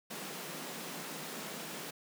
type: high-pass noise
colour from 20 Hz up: pink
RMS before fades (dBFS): -43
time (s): 0.1-1.91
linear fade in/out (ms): 10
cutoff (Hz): 150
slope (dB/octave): 96
effects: none